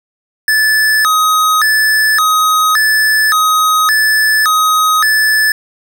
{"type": "tone with vibrato", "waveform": "square", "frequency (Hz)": 1480, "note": "F#6", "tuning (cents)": 0, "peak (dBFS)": -9, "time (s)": [0.48, 5.52], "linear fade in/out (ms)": 2, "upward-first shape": "square", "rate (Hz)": 0.88, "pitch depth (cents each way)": 280, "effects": []}